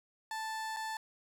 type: tone with dropouts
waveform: 30% pulse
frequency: 880 Hz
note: A5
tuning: in tune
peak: -34 dBFS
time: 0.31-0.97 s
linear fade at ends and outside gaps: 2 ms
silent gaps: 0.764-0.768 s
effects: low-pass 12000 Hz 12 dB/octave + 10-bit